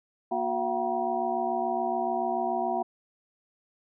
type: tone cluster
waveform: sine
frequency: 237.7 / 364.3 / 687 / 754 / 956 Hz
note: A#3 / F#4 / F5 / F#5 / A#5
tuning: +34 / -27 / -29 / +32 / +43 cents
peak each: -36 / -33 / -30 / -30 / -35 dBFS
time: 0.31-2.83 s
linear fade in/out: 10 ms
effects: none